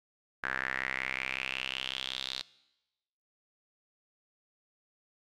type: tone with band-pass filter sweep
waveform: sawtooth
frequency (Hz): 65.41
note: C2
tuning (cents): 0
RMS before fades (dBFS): -36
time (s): 0.43-2.42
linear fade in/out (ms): 10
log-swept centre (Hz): 1600 to 4000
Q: 5.7
effects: noise-tail reverb RT60 1.0 s tail -21 dB re dry